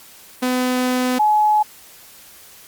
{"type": "tone pair in turn", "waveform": ["sawtooth", "sine"], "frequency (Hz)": [252.3, 848.6], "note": ["B3", "G#5"], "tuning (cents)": [37, 37], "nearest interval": "octave + major sixth", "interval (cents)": 2100, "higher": "second", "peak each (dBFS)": [-13, -12], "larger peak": "second", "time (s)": [[0.42, 1.19], [1.19, 1.63]], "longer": "first", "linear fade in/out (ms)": 10, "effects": ["white hiss -44 dBFS RMS until 2.67 s", "Opus 48 kbps"]}